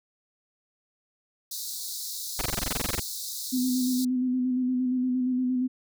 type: high-pass noise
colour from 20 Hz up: pink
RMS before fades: -35 dBFS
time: 1.51-4.05 s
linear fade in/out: 5 ms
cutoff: 3800 Hz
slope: 96 dB/octave
type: noise bursts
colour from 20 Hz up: pink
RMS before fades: -28 dBFS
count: 14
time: 2.39-2.998 s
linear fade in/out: 2 ms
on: 23 ms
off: 22 ms
type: tone with vibrato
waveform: sine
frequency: 253.1 Hz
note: B3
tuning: 43 cents sharp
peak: -23 dBFS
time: 3.52-5.68 s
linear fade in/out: 20 ms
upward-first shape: square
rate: 8.6 Hz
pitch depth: 23 cents each way
effects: none